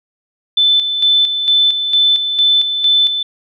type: tone with tremolo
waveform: sine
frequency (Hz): 3520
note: A7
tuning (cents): 0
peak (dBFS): -8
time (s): 0.57-3.23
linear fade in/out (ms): 5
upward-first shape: square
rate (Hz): 2.2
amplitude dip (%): 55
effects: none